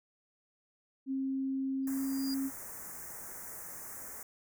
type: tone with pitch glide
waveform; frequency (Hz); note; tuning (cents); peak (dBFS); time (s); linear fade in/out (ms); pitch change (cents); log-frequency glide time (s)
sine; 267.6 to 270.1; C4 to C#4; +39 to -45; -31; 1.06-2.51; 50; +16; 1.81-2.05
type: tone with exponential growth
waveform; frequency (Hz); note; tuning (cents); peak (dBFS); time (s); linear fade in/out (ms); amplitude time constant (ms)
sine; 4839; D#8; -49; -37; 1.83-2.34; 1; 110
type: band-stop noise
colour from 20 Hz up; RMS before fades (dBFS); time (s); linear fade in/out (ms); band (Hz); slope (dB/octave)
white; -45; 1.87-4.23; 2; 2000 to 6100; 48
effects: none